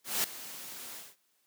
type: noise with ADSR envelope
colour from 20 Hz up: white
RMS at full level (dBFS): -28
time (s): 0.04-1.16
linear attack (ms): 200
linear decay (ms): 3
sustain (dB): -16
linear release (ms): 210
effects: white hiss -73 dBFS RMS until 1.46 s + high-pass 150 Hz 12 dB/octave